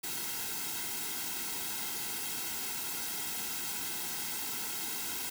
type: noise with comb filter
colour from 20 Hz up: white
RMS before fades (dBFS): -37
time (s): 0.03-5.3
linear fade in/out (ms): 10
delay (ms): 1.7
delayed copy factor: -0.85
effects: none